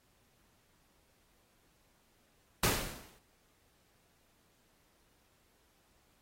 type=noise with exponential decay; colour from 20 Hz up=pink; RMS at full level=-26 dBFS; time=2.63-3.19 s; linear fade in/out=5 ms; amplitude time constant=120 ms; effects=pink hiss -71 dBFS RMS until 6.21 s + AAC 48 kbps